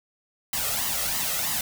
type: noise with flanger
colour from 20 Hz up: white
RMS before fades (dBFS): -27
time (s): 0.53-1.61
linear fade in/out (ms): 2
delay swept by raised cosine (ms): 1 to 1.57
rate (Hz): 3.1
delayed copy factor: +0.7
effects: none